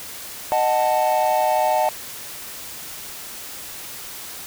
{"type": "chord", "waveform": "triangle", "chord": "D# diminished", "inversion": "none", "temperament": "equal with one note detuned", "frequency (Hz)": [618.3, 740, 880], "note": ["D#5", "F#5", "A5"], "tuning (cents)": [-11, 0, 0], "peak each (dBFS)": -19, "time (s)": [0.52, 1.89], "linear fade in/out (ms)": 0, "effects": ["white hiss -35 dBFS RMS until 4.46 s"]}